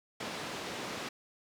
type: band-pass noise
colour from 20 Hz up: pink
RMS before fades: -40 dBFS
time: 0.2-1.09 s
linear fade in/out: 5 ms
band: 210 to 5500 Hz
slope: 12 dB/octave
effects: none